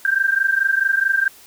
sine tone pair together, 1568 / 1592.6 Hz, G6 / G6, 0 / +27 cents, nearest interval unison, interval 27 cents, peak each -18 dBFS, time 0.05-1.28 s, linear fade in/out 2 ms, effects white hiss -46 dBFS RMS until 1.46 s

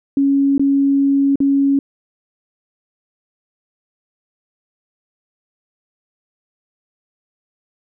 sine tone with dropouts, 277.2 Hz, C#4, in tune, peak -11 dBFS, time 0.17-1.79 s, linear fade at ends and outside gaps 2 ms, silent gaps 0.58-0.595 / 1.357-1.403 s, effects none

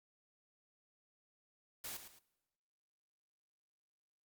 white noise with echo, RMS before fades -45 dBFS, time 1.84-1.97 s, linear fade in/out 5 ms, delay 110 ms, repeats 2, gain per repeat -9 dB, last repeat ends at 2.19 s, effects noise-tail reverb RT60 1.0 s tail -21 dB re dry + Opus 48 kbps

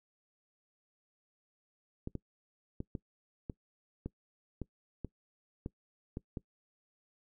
clicks, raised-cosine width 3 ms, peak -25 dBFS, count 11, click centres 2.074 / 2.153 / 2.804 / 2.952 / 3.498 / 4.06 / 4.617 / 5.047 / 5.661 / 6.171 / 6.372 s, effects noise-tail reverb RT60 0.1 s tail -22 dB re dry

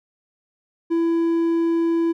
triangle tone, 333.4 Hz, E4, 20 cents sharp, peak -15 dBFS, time 0.9-2.13 s, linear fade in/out 20 ms, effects none

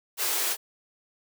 white high-pass noise, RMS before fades -27 dBFS, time 0.17-0.57 s, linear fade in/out 50 ms, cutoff 300 Hz, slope 96 dB/octave, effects none

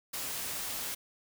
white noise, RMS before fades -37 dBFS, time 0.13-0.95 s, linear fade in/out 10 ms, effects none

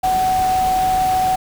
sine tone in noise, 748 Hz, F#5, 19 cents sharp, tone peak -14 dBFS, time 0.03-1.36 s, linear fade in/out 10 ms, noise pink, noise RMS -28 dBFS, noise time 0.03-1.36 s, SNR +11 dB, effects none

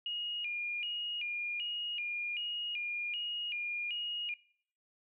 sine tone with vibrato, 2637 Hz, E7, in tune, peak -34 dBFS, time 0.06-4.34 s, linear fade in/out 2 ms, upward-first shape square, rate 1.3 Hz, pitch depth 150 cents each way, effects noise-tail reverb RT60 0.6 s tail -22 dB re dry

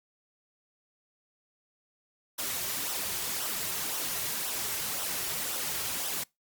white noise with flanger, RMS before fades -33 dBFS, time 2.38-6.24 s, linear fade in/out 10 ms, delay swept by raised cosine 0.43 to 4.13 ms, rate 1.9 Hz, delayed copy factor -0.55, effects noise-tail reverb RT60 0.2 s tail -25 dB re dry + Opus 48 kbps

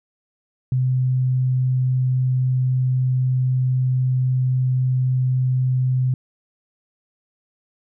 sine tone, 128.3 Hz, C3, 34 cents flat, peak -16 dBFS, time 0.72-6.14 s, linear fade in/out 2 ms, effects none

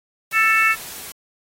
white noise, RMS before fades -35 dBFS, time 0.31-1.12 s, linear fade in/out 5 ms
harmonic tone, 442 Hz, A4, 8 cents sharp, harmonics 3 / 4 / 5 / 6, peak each -19 / -19 / -19 / -19 dBFS, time 0.32-0.76 s, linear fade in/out 50 ms
effects AAC 48 kbps

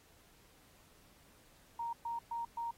sine tone bursts, 932.3 Hz, A#5, in tune, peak -36 dBFS, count 4, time 1.79-2.71 s, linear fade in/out 5 ms, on 140 ms, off 120 ms, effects pink hiss -65 dBFS RMS until 2.77 s + AAC 48 kbps

